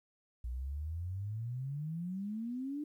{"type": "exponential sweep", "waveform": "sine", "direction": "up", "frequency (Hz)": [58.27, 302.8], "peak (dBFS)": -36, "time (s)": [0.44, 2.84], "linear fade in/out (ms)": 5, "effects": ["12-bit"]}